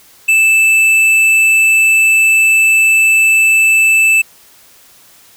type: tone with tanh clipping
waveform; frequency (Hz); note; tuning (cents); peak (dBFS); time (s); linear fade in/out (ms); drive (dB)
sine; 2637; E7; 0; -8; 0.28-4.22; 10; 10
effects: white hiss -44 dBFS RMS until 5.36 s